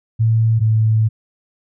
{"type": "tone pair in turn", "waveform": "sine", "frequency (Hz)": [112.5, 110.06], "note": ["A2", "A2"], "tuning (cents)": [39, 1], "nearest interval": "unison", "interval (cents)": 38, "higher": "first", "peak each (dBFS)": -11, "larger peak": "neither", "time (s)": [[0.19, 0.6], [0.6, 1.09]], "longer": "second", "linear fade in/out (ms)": 20, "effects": []}